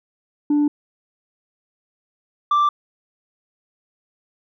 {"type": "tone pair in turn", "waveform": "sine", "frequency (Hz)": [293.7, 1174.8], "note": ["D4", "D6"], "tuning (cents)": [0, 0], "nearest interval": "2 octaves", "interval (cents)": 2400, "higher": "second", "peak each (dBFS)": [-12, -11], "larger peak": "second", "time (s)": [[0.5, 0.68], [2.51, 2.69]], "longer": "neither", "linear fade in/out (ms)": 5, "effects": ["tanh soft clip ceiling -13 dBFS"]}